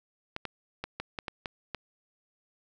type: clicks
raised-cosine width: 0.3 ms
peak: -18 dBFS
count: 8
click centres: 0.364 / 0.453 / 0.84 / 1 / 1.188 / 1.282 / 1.458 / 1.747 s
effects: none